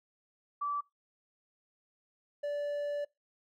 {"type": "tone pair in turn", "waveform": ["sine", "triangle"], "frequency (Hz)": [1158, 581], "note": ["D6", "D5"], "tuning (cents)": [-25, -19], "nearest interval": "octave", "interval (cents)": 1194, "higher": "first", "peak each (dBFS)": [-31, -30], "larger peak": "second", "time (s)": [[0.61, 0.81], [2.43, 3.05]], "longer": "second", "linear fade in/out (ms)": 10, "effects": ["noise-tail reverb RT60 0.2 s tail -23 dB re dry"]}